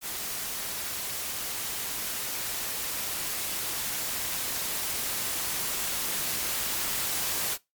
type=noise with level ramp; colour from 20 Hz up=white; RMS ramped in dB=-34 to -29 dBFS; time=0.01-7.58 s; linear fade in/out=50 ms; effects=noise-tail reverb RT60 0.2 s tail -21 dB re dry + MP3 96 kbps